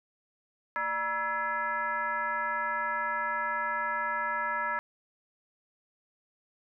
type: tone with frequency modulation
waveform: sine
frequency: 1323 Hz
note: E6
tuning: 6 cents sharp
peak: -28 dBFS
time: 0.76-4.79 s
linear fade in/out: 0 ms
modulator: 364 Hz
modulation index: 1.5
effects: none